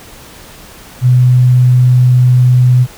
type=tone; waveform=sine; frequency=125.4 Hz; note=B2; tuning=27 cents sharp; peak=-4 dBFS; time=1.01-2.87 s; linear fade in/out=50 ms; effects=pink hiss -35 dBFS RMS until 2.97 s